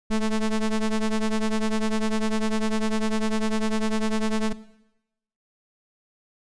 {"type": "ring-modulated tone", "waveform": "square", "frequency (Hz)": 110, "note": "A2", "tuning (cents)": 0, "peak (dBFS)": -18, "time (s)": [0.1, 4.53], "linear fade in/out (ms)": 10, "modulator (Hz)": 105, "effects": ["noise-tail reverb RT60 0.9 s tail -17 dB re dry", "resampled to 22050 Hz"]}